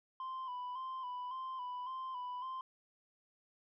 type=tone with vibrato; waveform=sine; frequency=1017 Hz; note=C6; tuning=50 cents flat; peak=-37 dBFS; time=0.2-2.61 s; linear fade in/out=2 ms; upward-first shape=square; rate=1.8 Hz; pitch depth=44 cents each way; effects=tanh soft clip ceiling -39 dBFS